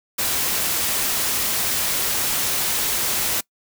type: noise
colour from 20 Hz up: white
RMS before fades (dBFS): -22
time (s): 0.18-3.41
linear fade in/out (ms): 10
effects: noise-tail reverb RT60 0.1 s tail -23 dB re dry